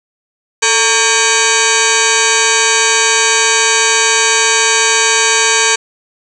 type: tone with frequency modulation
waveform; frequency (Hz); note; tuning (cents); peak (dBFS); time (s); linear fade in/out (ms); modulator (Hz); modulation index
sine; 2489; D#7; 0; -8; 0.62-5.76; 10; 682; 7.6
effects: 8-bit